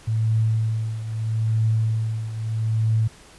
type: tone with tremolo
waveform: sine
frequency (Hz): 110.9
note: A2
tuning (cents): +14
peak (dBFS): -16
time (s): 0.07-3.08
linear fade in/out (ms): 10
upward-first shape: triangle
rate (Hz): 0.78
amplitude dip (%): 75
effects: pink hiss -48 dBFS RMS until 3.38 s + resampled to 24000 Hz